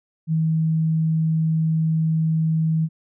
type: tone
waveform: sine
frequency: 160 Hz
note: D#3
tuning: 49 cents sharp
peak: -17 dBFS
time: 0.27-2.89 s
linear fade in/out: 50 ms
effects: none